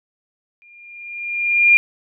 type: tone with exponential growth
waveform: sine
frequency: 2406 Hz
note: D7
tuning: 41 cents sharp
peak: -6 dBFS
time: 0.62-1.77 s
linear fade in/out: 0 ms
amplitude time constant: 250 ms
effects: none